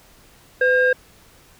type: tone pair together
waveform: sine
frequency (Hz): 505.2 / 1609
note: B4 / G6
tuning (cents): +39 / +45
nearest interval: octave + minor sixth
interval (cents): 2006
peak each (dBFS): -15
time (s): 0.61-0.93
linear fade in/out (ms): 5
effects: tanh soft clip ceiling -9 dBFS + pink hiss -51 dBFS RMS until 1.59 s